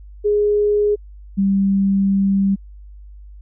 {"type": "tone pair in turn", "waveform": "sine", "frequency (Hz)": [415.3, 196], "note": ["G#4", "G3"], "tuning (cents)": [0, 0], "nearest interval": "octave + minor second", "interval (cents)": 1300, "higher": "first", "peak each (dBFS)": -13, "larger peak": "neither", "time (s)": [[0.24, 0.96], [1.37, 2.56]], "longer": "second", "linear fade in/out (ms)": 20, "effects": ["added 50 Hz sine -36 dBFS peak until 3.41 s"]}